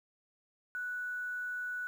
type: tone with quantisation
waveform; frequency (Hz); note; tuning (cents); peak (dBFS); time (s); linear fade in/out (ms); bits
sine; 1478; F#6; -2; -35; 0.75-1.87; 0; 10
effects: none